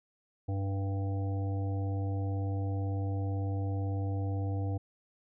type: harmonic tone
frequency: 98 Hz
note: G2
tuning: in tune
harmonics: 1 / 3 / 5 / 7 / 8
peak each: -30 / -40 / -44 / -47 / -48 dBFS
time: 0.48-4.78 s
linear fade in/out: 10 ms
effects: none